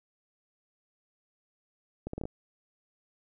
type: accelerating click train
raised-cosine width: 2 ms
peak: -22 dBFS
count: 6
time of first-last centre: 2.07-2.254 s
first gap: 64 ms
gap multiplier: 0.72
effects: none